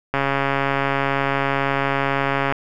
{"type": "click train", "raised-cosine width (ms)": 0.5, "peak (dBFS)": -5, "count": 330, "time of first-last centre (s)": [0.14, 2.524], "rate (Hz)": 138, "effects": []}